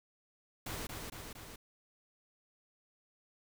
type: noise with echo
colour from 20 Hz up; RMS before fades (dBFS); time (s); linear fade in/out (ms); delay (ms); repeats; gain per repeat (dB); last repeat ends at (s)
pink; -41; 0.66-0.87; 5; 230; 3; -3; 1.56
effects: none